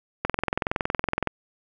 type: click train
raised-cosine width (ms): 0.5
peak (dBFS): -8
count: 23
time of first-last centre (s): 0.25-1.273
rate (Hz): 21.5
effects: none